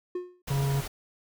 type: tone with exponential decay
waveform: triangle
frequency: 359.4 Hz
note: F4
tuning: 50 cents sharp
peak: -25 dBFS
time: 0.15-0.42 s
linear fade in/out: 5 ms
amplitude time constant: 58 ms
type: noise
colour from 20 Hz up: pink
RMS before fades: -37 dBFS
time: 0.47-0.88 s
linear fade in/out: 10 ms
type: harmonic tone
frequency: 138.59 Hz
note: C#3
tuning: in tune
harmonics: 1 / 3 / 5 / 7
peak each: -24 / -37 / -42 / -41 dBFS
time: 0.5-0.81 s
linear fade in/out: 10 ms
effects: none